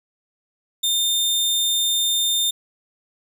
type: tone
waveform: sawtooth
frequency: 3620 Hz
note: A7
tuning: 48 cents sharp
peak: -15 dBFS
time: 0.83-2.51 s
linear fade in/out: 10 ms
effects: none